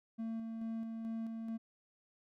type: tone with tremolo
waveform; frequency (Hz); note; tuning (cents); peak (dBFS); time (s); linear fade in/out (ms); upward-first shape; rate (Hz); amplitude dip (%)
triangle; 225.6; A3; +44; -35; 0.18-1.58; 20; square; 2.3; 30
effects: none